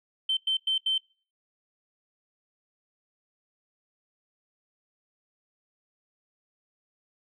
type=tone bursts at uneven times; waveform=sine; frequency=3098 Hz; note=G7; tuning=21 cents flat; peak=-22 dBFS; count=4; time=0.29-0.37 / 0.47-0.57 / 0.67-0.78 / 0.86-0.98 s; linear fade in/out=5 ms; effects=noise-tail reverb RT60 0.4 s tail -25 dB re dry + tanh soft clip ceiling -18 dBFS